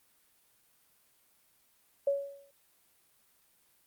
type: tone with exponential decay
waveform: sine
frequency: 560 Hz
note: C#5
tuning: 18 cents sharp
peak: -23 dBFS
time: 2.07-2.51 s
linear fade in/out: 5 ms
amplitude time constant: 95 ms
effects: white hiss -68 dBFS RMS until 3.86 s + Opus 32 kbps